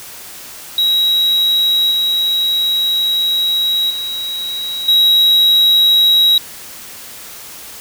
triangle tone with level steps, 3843 Hz, B7, 48 cents flat, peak -9 / -11 / -18 / -6 dBFS, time 0.78-6.38 s, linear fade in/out 2 ms, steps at 1.91 / 3.9 / 4.88 s, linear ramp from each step 5 ms, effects white hiss -33 dBFS RMS until 7.8 s

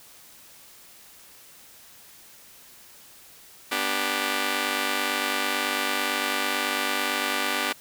5% pulse chord, G major, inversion first, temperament just, 245 / 294 / 392 Hz, B3 / D4 / G4, -14 / +2 / 0 cents, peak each -19 / -18 / -19 dBFS, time 3.71-7.73 s, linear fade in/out 10 ms, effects white hiss -50 dBFS RMS until 7.8 s

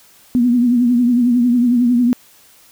sine tone with vibrato, 242.9 Hz, B3, 29 cents flat, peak -10 dBFS, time 0.35-2.13 s, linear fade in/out 0 ms, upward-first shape triangle, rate 11 Hz, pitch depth 76 cents each way, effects white hiss -48 dBFS RMS until 2.71 s

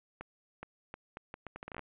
accelerating click train, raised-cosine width 0.5 ms, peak -27 dBFS, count 14, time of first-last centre 0.21-1.793 s, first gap 420 ms, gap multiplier 0.74, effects resampled to 8000 Hz + 10-bit

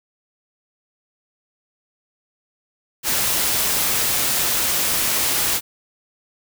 white noise, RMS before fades -20 dBFS, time 3.03-5.61 s, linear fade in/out 50 ms, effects none

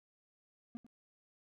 triangle tone with echo, 235.5 Hz, A#3, 18 cents sharp, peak -39 dBFS, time 0.75-0.77 s, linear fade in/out 0 ms, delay 95 ms, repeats 1, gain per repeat -14 dB, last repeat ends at 0.865 s, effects none

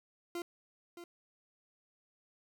40% pulse tone with echo, 345.6 Hz, F4, 18 cents flat, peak -36 dBFS, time 0.35-0.42 s, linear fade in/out 2 ms, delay 620 ms, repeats 1, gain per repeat -10 dB, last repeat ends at 1.04 s, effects none

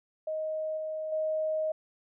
sine tone with level steps, 626 Hz, D#5, 10 cents sharp, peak -30 / -32 / -27 dBFS, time 0.27-1.72 s, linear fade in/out 5 ms, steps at 0.77 / 1.12 s, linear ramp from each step 5 ms, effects none

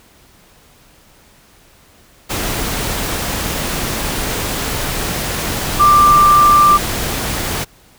sine tone in noise, 1183 Hz, D6, 12 cents sharp, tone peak -6 dBFS, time 5.79-6.78 s, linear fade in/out 20 ms, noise pink, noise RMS -20 dBFS, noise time 2.29-7.65 s, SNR +11 dB, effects pink hiss -48 dBFS RMS until 7.98 s

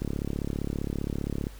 click train, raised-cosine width 3 ms, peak -17 dBFS, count 52, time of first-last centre 0.02-1.469 s, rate 35.2 Hz, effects added 50 Hz sine -44 dBFS peak until 1.59 s + pink hiss -52 dBFS RMS until 1.59 s

